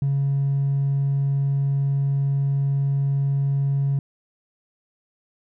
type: tone with hard clipping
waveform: sine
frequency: 138.9 Hz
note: C#3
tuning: 4 cents sharp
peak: -19 dBFS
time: 0.02-3.99 s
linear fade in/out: 2 ms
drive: 1 dB
effects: none